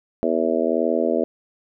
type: harmonic tone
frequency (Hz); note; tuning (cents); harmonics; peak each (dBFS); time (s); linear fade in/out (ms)
81.7; E2; -15; 3 / 4 / 5 / 6 / 7 / 8; -25 / -25 / -25 / -25 / -25 / -25; 0.23-1.24; 0
effects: none